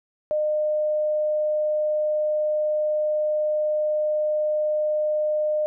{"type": "tone", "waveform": "sine", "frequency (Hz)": 608, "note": "D#5", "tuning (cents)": -40, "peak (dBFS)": -20, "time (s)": [0.31, 5.66], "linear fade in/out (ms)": 0, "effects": []}